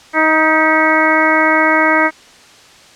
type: harmonic tone with a mistuned harmonic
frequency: 314.2 Hz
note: D#4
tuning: 17 cents sharp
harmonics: 1 / 2 / 3 / 4 / 5 / 6 / 7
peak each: -17 / -17 / -17 / -17 / -17 / -17 / -17 dBFS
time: 0.13-2.11 s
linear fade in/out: 50 ms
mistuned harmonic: 6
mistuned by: +45 cents
effects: white hiss -42 dBFS RMS until 2.95 s + low-pass 6000 Hz 12 dB/octave